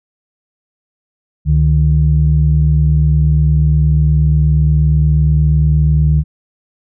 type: tone pair together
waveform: sine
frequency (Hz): 71.45 / 151.4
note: D2 / D#3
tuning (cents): -47 / -47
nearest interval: octave + minor second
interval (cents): 1300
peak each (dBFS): -10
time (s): 1.45-6.24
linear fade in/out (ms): 50
effects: tanh soft clip ceiling -1 dBFS